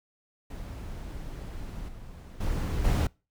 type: noise with level steps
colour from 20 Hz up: brown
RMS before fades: -38 / -44 / -29 / -23 dBFS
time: 0.5-3.07 s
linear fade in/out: 5 ms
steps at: 1.88 / 2.4 / 2.84 s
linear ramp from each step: 10 ms
effects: noise-tail reverb RT60 0.3 s tail -25 dB re dry